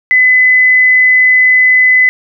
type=tone; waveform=sine; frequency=2014 Hz; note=B6; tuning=33 cents sharp; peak=-4 dBFS; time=0.11-2.09 s; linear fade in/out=0 ms; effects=none